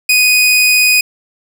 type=tone; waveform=sawtooth; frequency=2489 Hz; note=D#7; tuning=in tune; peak=-4 dBFS; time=0.09-1.01 s; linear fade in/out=5 ms; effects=none